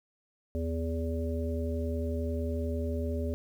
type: harmonic tone with a mistuned harmonic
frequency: 82.41 Hz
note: E2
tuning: in tune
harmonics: 1 / 3 / 5 / 7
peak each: -31 / -36 / -38 / -39 dBFS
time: 0.55-3.34 s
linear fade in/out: 0 ms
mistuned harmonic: 1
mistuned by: -79 cents
effects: 10-bit